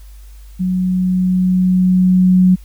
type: tone with level ramp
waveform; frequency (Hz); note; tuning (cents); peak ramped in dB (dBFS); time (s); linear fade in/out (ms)
sine; 183.8; F#3; -11; -14 to -6; 0.59-2.56; 20
effects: added 50 Hz sine -34 dBFS peak until 2.64 s + white hiss -51 dBFS RMS until 2.64 s